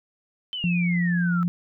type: exponential sweep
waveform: sine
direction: down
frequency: 3095 to 1300 Hz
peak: -28 dBFS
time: 0.53-1.43 s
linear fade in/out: 0 ms
type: tone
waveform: sine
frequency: 174.61 Hz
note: F3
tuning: in tune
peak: -20 dBFS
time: 0.64-1.48 s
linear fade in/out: 0 ms
effects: none